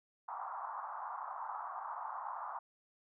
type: band-pass noise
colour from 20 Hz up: white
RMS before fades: -43 dBFS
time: 0.28-2.59 s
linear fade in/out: 5 ms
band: 760 to 1200 Hz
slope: 48 dB/octave
effects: none